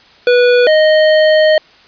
square tone pair in turn, 490 / 620.9 Hz, B4 / D#5, -14 / -4 cents, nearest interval major third, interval 410 cents, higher second, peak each -7 dBFS, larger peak neither, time 0.27-0.67 / 0.67-1.58 s, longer second, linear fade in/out 2 ms, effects white hiss -44 dBFS RMS until 1.87 s + resampled to 11025 Hz

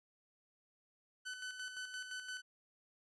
sawtooth tone with tremolo, 1507 Hz, F#6, 31 cents sharp, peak -38 dBFS, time 1.25-2.42 s, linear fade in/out 20 ms, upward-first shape square, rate 5.8 Hz, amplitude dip 50%, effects resampled to 22050 Hz

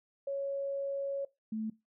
sine tone pair in turn, 554.4 / 218.9 Hz, C#5 / A3, 0 / -9 cents, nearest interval octave + major third, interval 1609 cents, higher first, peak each -32 / -33 dBFS, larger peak first, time 0.27-1.25 / 1.52-1.7 s, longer first, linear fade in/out 5 ms, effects noise-tail reverb RT60 0.2 s tail -19 dB re dry

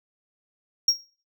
triangle tone with exponential decay, 5588 Hz, F8, in tune, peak -11 dBFS, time 0.88-1.01 s, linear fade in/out 5 ms, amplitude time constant 28 ms, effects noise-tail reverb RT60 0.4 s tail -21 dB re dry + tanh soft clip ceiling -8 dBFS

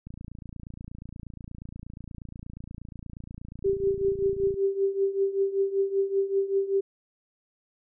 click train, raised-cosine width 5 ms, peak -28 dBFS, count 128, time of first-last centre 0.07-4.542 s, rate 28.4 Hz
sine tone with tremolo, 392 Hz, G4, in tune, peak -19 dBFS, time 3.64-6.81 s, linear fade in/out 10 ms, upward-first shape triangle, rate 5.2 Hz, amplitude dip 85%
effects none

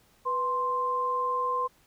sine tone pair together, 493.9 / 1046.5 Hz, B4 / C6, 0 / 0 cents, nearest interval octave + minor second, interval 1300 cents, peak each -33 / -26 dBFS, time 0.25-1.68 s, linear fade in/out 20 ms, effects pink hiss -63 dBFS RMS until 1.86 s

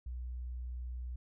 sine tone, 61.5 Hz, B1, 7 cents flat, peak -38 dBFS, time 0.06-1.16 s, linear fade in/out 5 ms, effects none

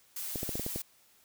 blue noise, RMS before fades -38 dBFS, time 0.16-0.82 s, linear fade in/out 5 ms
clicks, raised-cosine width 2 ms, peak -22 dBFS, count 7, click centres 0.358 / 0.431 / 0.492 / 0.555 / 0.596 / 0.664 / 0.76 s
effects white hiss -64 dBFS RMS until 1.24 s

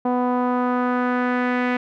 sawtooth tone with low-pass filter sweep, 248.2 Hz, B3, 9 cents sharp, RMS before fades -21 dBFS, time 0.05-1.77 s, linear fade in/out 5 ms, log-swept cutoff 870 to 2100 Hz, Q 2.3, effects none

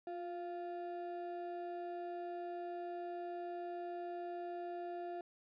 triangle ring-modulated tone, 523.3 Hz, C5, in tune, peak -36 dBFS, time 0.07-5.21 s, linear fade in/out 2 ms, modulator 170 Hz, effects resampled to 11025 Hz

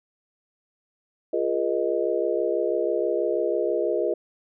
sine chord, F half-diminished seventh, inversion none, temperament equal with one note detuned, 349.2 / 415.3 / 481.5 / 622.3 Hz, F4 / Ab4 / Cb5 / Eb5, 0 / 0 / -44 / 0 cents, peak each -27 dBFS, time 1.33-4.14 s, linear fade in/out 5 ms, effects none

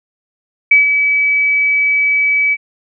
sine tone with ADSR envelope, 2288 Hz, D7, 46 cents flat, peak -3 dBFS, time 0.71-2.57 s, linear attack 6 ms, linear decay 140 ms, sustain -7 dB, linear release 45 ms, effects none

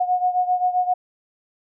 sine beating tone pair, 725 / 732.6 Hz, F#5 / F#5, -35 / -17 cents, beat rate 7.6 Hz, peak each -19 / -23 dBFS, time 0-0.94 s, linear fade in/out 10 ms, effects none

